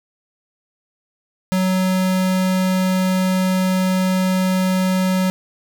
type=tone; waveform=square; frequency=186.2 Hz; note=F#3; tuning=11 cents sharp; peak=-16 dBFS; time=1.52-5.3 s; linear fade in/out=0 ms; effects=none